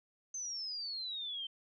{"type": "exponential sweep", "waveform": "sine", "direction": "down", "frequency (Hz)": [6272, 3099], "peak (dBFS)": -38, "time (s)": [0.34, 1.47], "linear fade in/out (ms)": 5, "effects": []}